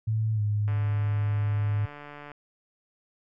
sine tone with pitch glide, 109.9 to 104.51 Hz, A2 to G#2, -2 to +11 cents, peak -23 dBFS, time 0.07-1.86 s, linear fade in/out 10 ms, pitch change -87 cents, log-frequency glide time 0.34-0.41 s
click train, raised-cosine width 0.5 ms, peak -28 dBFS, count 240, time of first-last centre 0.68-2.317 s, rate 146 Hz
effects none

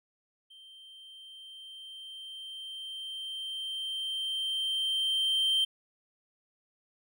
triangle tone with level ramp, 3136 Hz, G7, in tune, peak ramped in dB -49 to -22 dBFS, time 0.5-5.65 s, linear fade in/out 10 ms, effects none

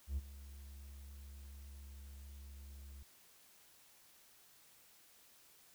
triangle tone with ADSR envelope, 69.3 Hz, C#2, in tune, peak -31 dBFS, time 0.07-3.03 s, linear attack 100 ms, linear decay 33 ms, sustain -17 dB, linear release 5 ms, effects tanh soft clip ceiling -29 dBFS + white hiss -65 dBFS RMS until 5.74 s

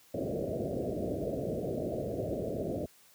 white low-pass noise, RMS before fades -34 dBFS, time 0.14-2.86 s, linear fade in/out 5 ms, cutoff 660 Hz, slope 96 dB/octave, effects white hiss -61 dBFS RMS until 3.14 s + high-pass 80 Hz 12 dB/octave

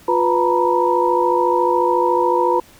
sine tone cluster, 353.4 / 494.4 / 918 / 972 Hz, F4 / B4 / A#5 / B5, +21 / +2 / -27 / -28 cents, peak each -19 dBFS, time 0.08-2.6 s, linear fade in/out 5 ms, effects pink hiss -47 dBFS RMS until 2.79 s

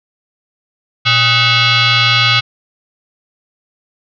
sine tone with frequency modulation, 571 Hz, D5, 49 cents flat, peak -8 dBFS, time 1.05-2.41 s, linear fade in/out 20 ms, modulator 690 Hz, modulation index 5.4, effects none

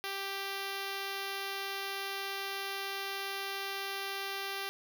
5% pulse tone with notch filter, 392.7 Hz, G4, 3 cents sharp, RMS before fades -38 dBFS, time 0.04-4.69 s, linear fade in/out 0 ms, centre 7900 Hz, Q 1.4, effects none

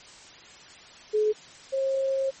sine tone pair in turn, 426.7 / 537.6 Hz, G#4 / C5, +47 / +47 cents, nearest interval major third, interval 400 cents, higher second, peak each -20 / -23 dBFS, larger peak first, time 1.13-1.33 / 1.72-2.31 s, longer second, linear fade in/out 20 ms, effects white hiss -48 dBFS RMS until 2.4 s + MP3 32 kbps

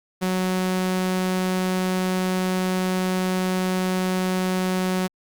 sawtooth tone, 185 Hz, F#3, in tune, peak -17 dBFS, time 0.21-5.08 s, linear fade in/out 20 ms, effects Opus 48 kbps

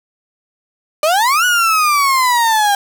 35% pulse exponential two-way sweep, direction up then down, 588 to 1480 to 796 Hz, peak -9 dBFS, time 1.03-2.75 s, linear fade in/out 2 ms, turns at 1.45 s, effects none

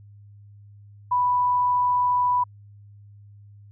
sine tone, 987.8 Hz, B5, in tune, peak -18 dBFS, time 1.11-2.44 s, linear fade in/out 10 ms, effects added 102 Hz sine -45 dBFS peak until 3.71 s

